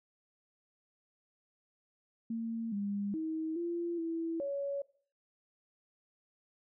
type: tone with pitch steps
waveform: sine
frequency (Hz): 227.9 / 201.9 / 318.2 / 342.6 / 329.8 / 561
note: A#3 / G#3 / D#4 / F4 / E4 / C#5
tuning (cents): -39 / -49 / +39 / -33 / +1 / +21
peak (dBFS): -33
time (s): 2.3-4.82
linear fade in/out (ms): 5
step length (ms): 420
effects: noise-tail reverb RT60 0.5 s tail -20 dB re dry